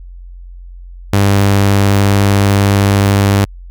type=tone; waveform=sawtooth; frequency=99.8 Hz; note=G2; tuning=32 cents sharp; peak=-4 dBFS; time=1.13-3.45 s; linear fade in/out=5 ms; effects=added 44 Hz sine -29 dBFS peak until 3.7 s